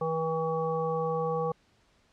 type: harmonic tone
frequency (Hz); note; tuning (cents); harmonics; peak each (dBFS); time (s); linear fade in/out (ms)
161.4; E3; -36; 1 / 3 / 5 / 7; -34 / -29 / -35 / -35; 0.01-1.52; 5
effects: pink hiss -66 dBFS RMS until 2.12 s + low-pass 6000 Hz 12 dB/octave